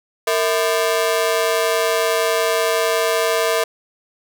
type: ring-modulated tone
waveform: sawtooth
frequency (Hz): 554.4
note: C#5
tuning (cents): 0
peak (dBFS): -9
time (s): 0.27-3.64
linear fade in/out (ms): 5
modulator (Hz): 94.6
effects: none